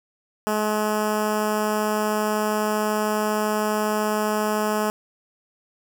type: tone with notch filter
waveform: 10% pulse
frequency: 212.7 Hz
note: G#3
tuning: 42 cents sharp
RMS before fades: -23 dBFS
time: 0.47-4.9 s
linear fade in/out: 0 ms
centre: 3700 Hz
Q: 1.1
effects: none